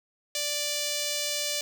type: tone with notch filter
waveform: 5% pulse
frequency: 587.3 Hz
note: D5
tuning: in tune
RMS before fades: -30 dBFS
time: 0.35-1.61 s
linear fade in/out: 2 ms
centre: 1300 Hz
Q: 0.63
effects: none